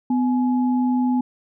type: tone pair together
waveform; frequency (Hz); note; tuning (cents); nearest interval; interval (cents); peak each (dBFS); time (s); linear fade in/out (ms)
sine; 251 / 844.3; B3 / G#5; +28 / +28; octave + major sixth; 2100; -17 / -28; 0.1-1.21; 5
effects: none